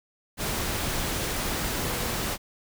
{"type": "tone in noise", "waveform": "sine", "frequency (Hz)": 488.8, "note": "B4", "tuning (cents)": -18, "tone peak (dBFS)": -39, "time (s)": [1.79, 2.15], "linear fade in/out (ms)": 50, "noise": "pink", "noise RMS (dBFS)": -29, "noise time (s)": [0.37, 2.38], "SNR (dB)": -13, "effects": []}